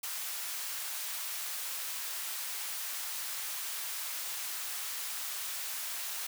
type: high-pass noise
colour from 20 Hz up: white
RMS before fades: -38 dBFS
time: 0.03-6.27 s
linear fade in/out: 5 ms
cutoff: 880 Hz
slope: 12 dB/octave
effects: none